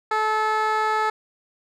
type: tone with band-pass filter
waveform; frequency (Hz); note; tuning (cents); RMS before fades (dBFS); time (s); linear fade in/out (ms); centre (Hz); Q
15% pulse; 433.2; A4; -27; -22; 0.11-1.1; 5; 1100; 0.96
effects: none